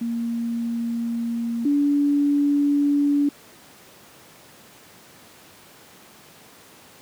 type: tone pair in turn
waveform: sine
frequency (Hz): 233.1 / 287.2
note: A#3 / D4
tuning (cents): 0 / -39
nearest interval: major third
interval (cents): 361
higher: second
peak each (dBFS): -22 / -16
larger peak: second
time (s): 0.01-1.65 / 1.65-3.29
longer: neither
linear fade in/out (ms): 5
effects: pink hiss -48 dBFS RMS until 7.01 s + high-pass 150 Hz 12 dB/octave